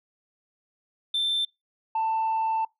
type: tone pair in turn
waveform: sine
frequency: 3557 / 889.2 Hz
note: A7 / A5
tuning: +18 / +18 cents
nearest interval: 2 octaves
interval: 2400 cents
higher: first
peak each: -21 dBFS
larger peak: neither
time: 1.14-1.45 / 1.95-2.65 s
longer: second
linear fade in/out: 5 ms
effects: noise-tail reverb RT60 0.2 s tail -24 dB re dry + tanh soft clip ceiling -21 dBFS